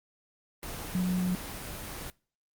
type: tone in noise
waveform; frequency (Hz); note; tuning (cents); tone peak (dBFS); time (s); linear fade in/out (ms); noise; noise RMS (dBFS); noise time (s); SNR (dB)
sine; 181.8; F#3; -30; -25; 0.95-1.35; 0; pink; -39; 0.63-2.1; +11
effects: noise-tail reverb RT60 0.4 s tail -25 dB re dry + Opus 24 kbps